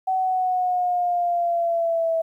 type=linear sweep; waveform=sine; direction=down; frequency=757 to 652 Hz; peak=-19 dBFS; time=0.07-2.22 s; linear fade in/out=10 ms; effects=10-bit